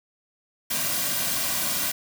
white noise with comb filter, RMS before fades -26 dBFS, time 0.7-1.92 s, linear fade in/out 10 ms, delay 2.3 ms, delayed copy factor -0.7, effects none

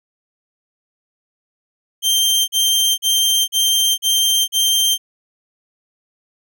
sawtooth tone bursts, 3154 Hz, G7, 10 cents sharp, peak -10 dBFS, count 6, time 2.02-4.98 s, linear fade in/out 50 ms, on 460 ms, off 40 ms, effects none

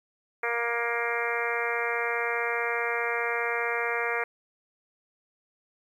harmonic tone, 235.2 Hz, A#3, 16 cents sharp, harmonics 2 / 3 / 4 / 5 / 6 / 7 / 8 / 9 / 10, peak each -32 / -36 / -37 / -36 / -35 / -35 / -35 / -33 / -36 dBFS, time 0.43-4.24 s, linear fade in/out 5 ms, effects 10-bit

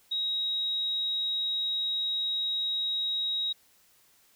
sine tone, 3805 Hz, A#7, 35 cents sharp, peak -27 dBFS, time 0.11-3.53 s, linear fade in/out 10 ms, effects white hiss -63 dBFS RMS until 4.35 s

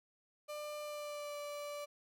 35% pulse tone with pitch glide, 596 to 583.4 Hz, D5 to D5, +25 to -12 cents, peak -40 dBFS, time 0.48-1.86 s, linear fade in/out 20 ms, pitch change -37 cents, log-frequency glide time 0.81-1.37 s, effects none

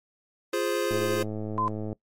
square chord, F minor, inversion none, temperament equal with one note detuned, 347.8 / 415.3 / 523.3 Hz, F4 / Ab4 / C5, -7 / 0 / 0 cents, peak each -30 dBFS, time 0.53-1.23 s, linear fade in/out 5 ms
click train, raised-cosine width 2 ms, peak -21 dBFS, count 110, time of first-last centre 0.91-1.929 s, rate 107 Hz
sine tone, 1026 Hz, C6, 34 cents flat, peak -24 dBFS, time 1.58-1.68 s, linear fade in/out 0 ms
effects noise-tail reverb RT60 0.1 s tail -21 dB re dry + MP3 64 kbps

